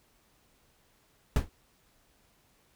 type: noise with exponential decay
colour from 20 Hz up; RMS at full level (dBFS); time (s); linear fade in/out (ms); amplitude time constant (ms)
brown; -17; 1.36-1.49; 2; 28
effects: pink hiss -67 dBFS RMS until 2.75 s